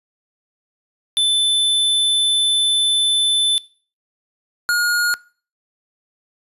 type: tone pair in turn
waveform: square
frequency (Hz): 3520 / 1432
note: A7 / F6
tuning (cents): 0 / +43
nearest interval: octave + major third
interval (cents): 1557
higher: first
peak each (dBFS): -14 / -15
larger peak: first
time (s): 1.17-3.58 / 4.69-5.14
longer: first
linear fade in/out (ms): 0
effects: noise-tail reverb RT60 0.4 s tail -22 dB re dry + resampled to 32000 Hz